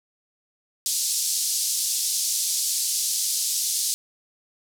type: band-pass noise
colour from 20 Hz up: pink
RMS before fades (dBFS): -25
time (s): 0.86-3.94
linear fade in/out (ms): 0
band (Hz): 4700 to 12000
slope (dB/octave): 24
effects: none